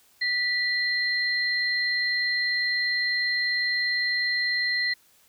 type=tone pair together; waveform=sine; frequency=1963 / 4159 Hz; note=B6 / C8; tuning=-11 / -11 cents; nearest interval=octave + minor second; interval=1300 cents; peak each=-24 / -28 dBFS; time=0.21-4.94 s; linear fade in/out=10 ms; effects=white hiss -60 dBFS RMS until 5.28 s